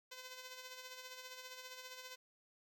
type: tone with tremolo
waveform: 5% pulse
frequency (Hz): 510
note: C5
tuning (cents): -44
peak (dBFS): -36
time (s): 0.11-2.16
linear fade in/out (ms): 10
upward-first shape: sine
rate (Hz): 15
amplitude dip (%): 50
effects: none